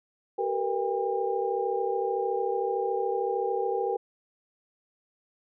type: tone cluster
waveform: sine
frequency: 384.9 / 453.1 / 486.6 / 802 Hz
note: G4 / A#4 / B4 / G5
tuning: -32 / -49 / -26 / +39 cents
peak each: -31 dBFS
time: 0.38-3.97 s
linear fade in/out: 10 ms
effects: none